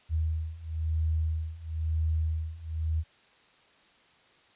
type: beating tone pair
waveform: sine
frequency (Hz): 79 / 80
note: D#2 / D#2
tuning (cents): +27 / +49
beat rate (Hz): 1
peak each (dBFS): -31 / -29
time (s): 0.09-3.04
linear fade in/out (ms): 50
effects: white hiss -61 dBFS RMS until 4.55 s + resampled to 8000 Hz